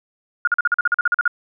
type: tone bursts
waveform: sine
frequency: 1427 Hz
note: F6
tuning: 37 cents sharp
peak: -13 dBFS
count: 13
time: 0.45-1.278 s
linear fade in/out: 2 ms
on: 24 ms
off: 43 ms
effects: none